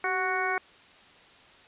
harmonic tone with a mistuned harmonic, 370 Hz, F#4, in tune, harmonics 1 / 2 / 3 / 4 / 5 / 6, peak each -34 / -32 / -33 / -31 / -35 / -33 dBFS, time 0.04-0.58 s, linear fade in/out 2 ms, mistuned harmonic 1, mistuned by +53 cents, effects white hiss -54 dBFS RMS until 1.67 s + resampled to 8000 Hz

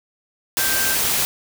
sine tone in noise, 1568 Hz, G6, in tune, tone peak -25 dBFS, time 0.59-0.95 s, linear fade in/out 0 ms, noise white, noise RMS -20 dBFS, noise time 0.57-1.25 s, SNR -8 dB, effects none

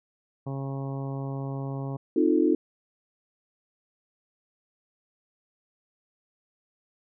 harmonic tone, 136.5 Hz, C#3, 26 cents flat, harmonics 1 / 2 / 3 / 4 / 5 / 6 / 7 / 8, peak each -31 / -37 / -41 / -43 / -45 / -47 / -48 / -49 dBFS, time 0.46-1.97 s, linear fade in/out 10 ms
sine chord, F dominant seventh, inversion second, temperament equal with one note detuned, 261.6 / 311.1 / 352.1 / 440 Hz, C4 / Eb4 / F4 / A4, 0 / 0 / +14 / 0 cents, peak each -27 / -22 / -24 / -28 dBFS, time 2.16-2.55 s, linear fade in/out 5 ms
effects none

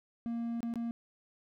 triangle tone with dropouts, 233.1 Hz, A#3, in tune, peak -31 dBFS, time 0.26-0.91 s, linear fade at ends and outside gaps 0 ms, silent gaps 0.605-0.63 / 0.739-0.757 s, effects none

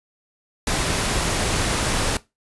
pink noise, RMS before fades -22 dBFS, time 0.67-2.17 s, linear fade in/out 2 ms, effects noise-tail reverb RT60 0.2 s tail -18 dB re dry + resampled to 24000 Hz

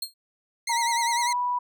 sawtooth tone with exponential decay, 4232 Hz, C8, 19 cents sharp, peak -22 dBFS, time 0.02-0.14 s, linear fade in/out 5 ms, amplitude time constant 24 ms
15% pulse tone with vibrato, 2043 Hz, C7, 42 cents flat, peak -20 dBFS, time 0.67-1.33 s, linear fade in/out 5 ms, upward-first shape sine, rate 10 Hz, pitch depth 98 cents each way
sine tone with pitch glide, 932.3 to 982 Hz, A#5 to B5, 0 to -10 cents, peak -23 dBFS, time 0.69-1.59 s, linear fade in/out 10 ms, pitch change +90 cents, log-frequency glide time 1.1-1.37 s
effects none

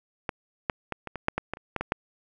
clicks, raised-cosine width 0.5 ms, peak -13 / -9 / -15 / -20 / -19 / -7 / -12 / -15 / -28 / -13 / -14 / -8 dBFS, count 12, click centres 0.292 / 0.698 / 0.923 / 1.073 / 1.157 / 1.284 / 1.38 / 1.536 / 1.571 / 1.763 / 1.81 / 1.921 s, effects none

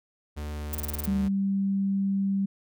45% pulse tone with pitch glide, 74.6 to 74 Hz, D2 to D2, +28 to +14 cents, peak -32 dBFS, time 0.36-1.29 s, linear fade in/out 20 ms, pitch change -14 cents, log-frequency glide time 0.65-1.02 s
violet noise bursts, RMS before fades -32 dBFS, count 7, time 0.73-1.056 s, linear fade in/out 2 ms, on 20 ms, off 31 ms
sine tone, 196 Hz, G3, in tune, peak -23 dBFS, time 1.07-2.46 s, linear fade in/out 10 ms
effects none

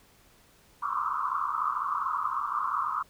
white band-pass noise, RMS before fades -30 dBFS, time 0.82-3.03 s, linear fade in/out 10 ms, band 1000 to 1300 Hz, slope 96 dB/octave, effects pink hiss -60 dBFS RMS until 3.09 s

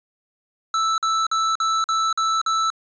square tone bursts, 1318.5 Hz, E6, in tune, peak -19 dBFS, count 7, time 0.74-2.702 s, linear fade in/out 2 ms, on 240 ms, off 47 ms, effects resampled to 16000 Hz

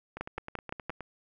two click trains, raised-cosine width 0.5 ms, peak -19 / -24 dBFS, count 5 / 9, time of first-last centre 0.21-0.896 / 0.17-1.007 s, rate 5.83 / 9.56 Hz, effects none

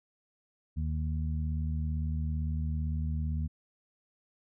harmonic tone, 77.78 Hz, D#2, in tune, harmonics 1 / 2 / 3, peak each -30 / -36 / -41 dBFS, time 0.76-3.48 s, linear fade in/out 20 ms, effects none

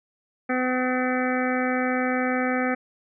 harmonic tone, 253.9 Hz, B3, 48 cents sharp, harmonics 1 / 2 / 3 / 5 / 6 / 7 / 8 / 9, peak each -25 / -28 / -30 / -32 / -33 / -33 / -34 / -35 dBFS, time 0.49-2.75 s, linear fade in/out 10 ms, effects none

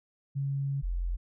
sine tone pair in turn, 138.59 / 43.65 Hz, C#3 / F1, 0 / 0 cents, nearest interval octave + minor sixth, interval 2000 cents, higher first, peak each -28 dBFS, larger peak neither, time 0.35-0.82 / 0.82-1.17 s, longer first, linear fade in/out 20 ms, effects none

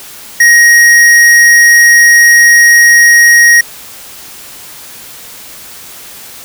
triangle tone with hard clipping, 1882 Hz, A#6, 16 cents sharp, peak -3 dBFS, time 0.4-3.61 s, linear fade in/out 5 ms, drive 18 dB, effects white hiss -30 dBFS RMS until 6.44 s

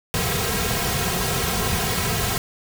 pink noise with comb filter, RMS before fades -23 dBFS, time 0.14-2.38 s, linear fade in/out 0 ms, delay 3.4 ms, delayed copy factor -1, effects none

